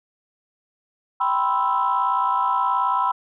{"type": "chord", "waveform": "sine", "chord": "C major seventh", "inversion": "second", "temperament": "equal", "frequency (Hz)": [784, 987.8, 1046.5, 1318.5], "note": ["G5", "B5", "C6", "E6"], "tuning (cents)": [0, 0, 0, 0], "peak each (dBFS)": [-26, -20, -25, -24], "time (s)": [1.2, 3.12], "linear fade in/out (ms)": 10, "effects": ["tanh soft clip ceiling -10 dBFS"]}